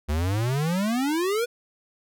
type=exponential sweep; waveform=square; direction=up; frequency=71 to 493.9 Hz; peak=-23 dBFS; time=0.08-1.46 s; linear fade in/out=20 ms; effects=none